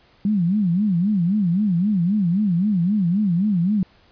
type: tone with vibrato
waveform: sine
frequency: 189.7 Hz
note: F#3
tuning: 43 cents sharp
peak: -16 dBFS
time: 0.25-3.83 s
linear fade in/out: 2 ms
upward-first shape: sine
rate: 3.8 Hz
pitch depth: 220 cents each way
effects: pink hiss -55 dBFS RMS until 4.11 s + resampled to 11025 Hz